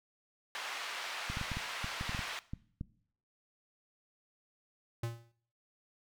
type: band-pass noise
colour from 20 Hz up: white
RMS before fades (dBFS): -41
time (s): 0.55-2.39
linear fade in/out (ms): 0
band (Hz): 780 to 2900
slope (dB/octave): 12
type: clicks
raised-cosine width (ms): 5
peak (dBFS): -26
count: 12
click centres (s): 1.3 / 1.371 / 1.413 / 1.517 / 1.57 / 1.844 / 2.011 / 2.094 / 2.148 / 2.192 / 2.535 / 2.811
type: tone with exponential decay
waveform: square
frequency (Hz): 116.54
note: A#2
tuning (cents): 0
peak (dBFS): -33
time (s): 5.03-5.32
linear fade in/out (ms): 5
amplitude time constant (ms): 61
effects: noise-tail reverb RT60 0.6 s tail -19 dB re dry